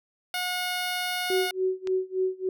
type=tone; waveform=10% pulse; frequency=724 Hz; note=F#5; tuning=38 cents flat; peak=-19 dBFS; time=0.34-1.51 s; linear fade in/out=2 ms
type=tone with tremolo; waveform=sine; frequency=374.5 Hz; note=F#4; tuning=21 cents sharp; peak=-21 dBFS; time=1.3-2.49 s; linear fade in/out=2 ms; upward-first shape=sine; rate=3.5 Hz; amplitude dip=95%
type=click; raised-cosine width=0.2 ms; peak=-21 dBFS; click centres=1.873 s
effects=none